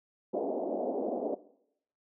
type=band-pass noise; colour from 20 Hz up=white; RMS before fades=-33 dBFS; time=0.33-1.35 s; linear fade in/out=10 ms; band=230 to 700 Hz; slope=48 dB/octave; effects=noise-tail reverb RT60 0.7 s tail -17 dB re dry